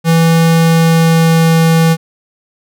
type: tone with pitch glide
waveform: square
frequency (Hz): 164.81 to 163.58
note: E3 to E3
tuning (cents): 0 to -13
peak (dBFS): -7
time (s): 0.04-1.97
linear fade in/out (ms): 50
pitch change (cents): -13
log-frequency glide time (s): 0.47-1.6
effects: none